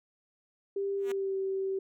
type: tone with pitch glide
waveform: sine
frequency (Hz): 396 to 385.4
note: G4 to G4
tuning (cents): +18 to -29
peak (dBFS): -29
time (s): 0.76-1.79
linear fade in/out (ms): 5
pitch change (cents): -47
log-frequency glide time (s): 1-1.37
type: tone with exponential growth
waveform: 5% pulse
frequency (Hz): 241.3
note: B3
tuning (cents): -40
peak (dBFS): -27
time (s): 0.97-1.12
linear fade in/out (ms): 5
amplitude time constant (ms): 31
effects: none